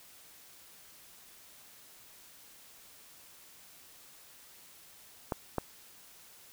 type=clicks; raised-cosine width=1 ms; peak=-17 / -16 dBFS; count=2; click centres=5.322 / 5.583 s; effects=white hiss -56 dBFS RMS until 6.52 s